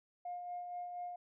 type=tone with tremolo; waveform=sine; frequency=710 Hz; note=F5; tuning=28 cents sharp; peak=-38 dBFS; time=0.25-1.16 s; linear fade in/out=5 ms; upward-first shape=sine; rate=4.2 Hz; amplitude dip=40%; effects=tanh soft clip ceiling -35 dBFS